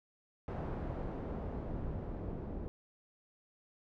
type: noise with low-pass filter sweep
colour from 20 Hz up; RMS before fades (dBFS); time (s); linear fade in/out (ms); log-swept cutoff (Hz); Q
pink; -40; 0.48-2.68; 0; 840 to 440; 0.7
effects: none